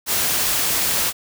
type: noise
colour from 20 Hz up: white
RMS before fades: -20 dBFS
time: 0.06-1.13 s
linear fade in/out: 50 ms
effects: none